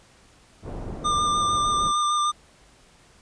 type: low-pass noise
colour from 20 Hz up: pink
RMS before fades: -34 dBFS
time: 0.62-1.93 s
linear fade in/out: 50 ms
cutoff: 650 Hz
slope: 12 dB/octave
type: tone with vibrato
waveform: square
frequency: 1198 Hz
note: D6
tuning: 34 cents sharp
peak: -21 dBFS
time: 1.04-2.32 s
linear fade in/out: 20 ms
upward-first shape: square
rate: 6.6 Hz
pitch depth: 13 cents each way
effects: pink hiss -55 dBFS RMS until 3.21 s + resampled to 22050 Hz